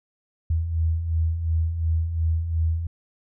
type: beating tone pair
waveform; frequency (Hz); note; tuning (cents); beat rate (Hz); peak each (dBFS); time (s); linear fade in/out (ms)
sine; 79.3 / 82.1; D#2 / E2; +33 / -6; 2.8; -29 / -21; 0.5-2.87; 5
effects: none